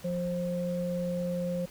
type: tone pair together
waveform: sine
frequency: 176.6 / 529.2 Hz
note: F3 / C5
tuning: +20 / +20 cents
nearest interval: octave + perfect fifth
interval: 1900 cents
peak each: -31 / -32 dBFS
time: 0.04-1.66 s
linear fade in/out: 10 ms
effects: pink hiss -51 dBFS RMS until 1.7 s